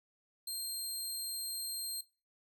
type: tone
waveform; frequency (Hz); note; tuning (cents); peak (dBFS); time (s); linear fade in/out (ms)
20% pulse; 4186; C8; 0; -32; 0.47-2.01; 5
effects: noise-tail reverb RT60 0.3 s tail -18 dB re dry